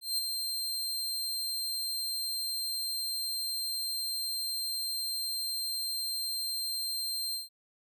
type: tone with ADSR envelope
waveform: sawtooth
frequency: 4161 Hz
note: C8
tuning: 10 cents flat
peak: -24 dBFS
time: 0.01-7.49 s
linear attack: 170 ms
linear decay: 16 ms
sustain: -5 dB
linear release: 150 ms
effects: none